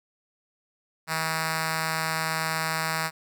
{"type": "tone with notch filter", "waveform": "5% pulse", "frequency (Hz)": 160.4, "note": "E3", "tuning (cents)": -47, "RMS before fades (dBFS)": -28, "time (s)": [1.07, 3.11], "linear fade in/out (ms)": 50, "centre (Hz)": 370, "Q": 0.53, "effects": []}